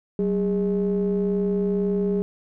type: ring-modulated tone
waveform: triangle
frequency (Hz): 110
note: A2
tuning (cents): 0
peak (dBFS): -15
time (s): 0.19-2.22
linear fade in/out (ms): 0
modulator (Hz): 299
effects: none